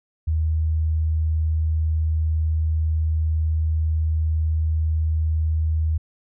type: tone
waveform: sine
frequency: 79 Hz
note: D#2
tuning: 27 cents sharp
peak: -18 dBFS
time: 0.27-5.98 s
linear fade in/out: 10 ms
effects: none